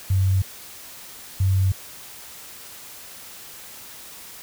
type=tone pair in turn; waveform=sine; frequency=95.3 / 95.3 Hz; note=G2 / G2; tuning=-48 / -48 cents; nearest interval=unison; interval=0 cents; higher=neither; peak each=-16 dBFS; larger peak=neither; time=0.1-0.42 / 1.4-1.72 s; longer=neither; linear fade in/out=5 ms; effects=white hiss -41 dBFS RMS until 4.42 s